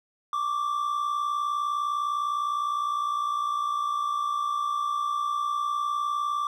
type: tone pair together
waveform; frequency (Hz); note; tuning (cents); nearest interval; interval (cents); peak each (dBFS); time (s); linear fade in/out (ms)
triangle; 1114.9 / 1174.7; C#6 / D6; +10 / 0; minor second; 90; -31 / -24; 0.33-6.47; 2
effects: none